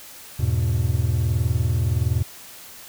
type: chord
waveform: triangle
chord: E major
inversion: none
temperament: equal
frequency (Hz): 82.41 / 103.83 / 123.47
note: E2 / G#2 / B2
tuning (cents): 0 / 0 / 0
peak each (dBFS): -21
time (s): 0.39-2.23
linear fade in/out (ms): 10
effects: white hiss -42 dBFS RMS until 2.88 s